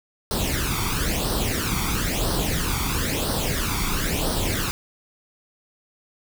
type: noise with flanger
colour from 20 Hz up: pink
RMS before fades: -24 dBFS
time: 0.31-4.71 s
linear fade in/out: 0 ms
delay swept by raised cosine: 0.21 to 0.89 ms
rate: 1 Hz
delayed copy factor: +0.7
effects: none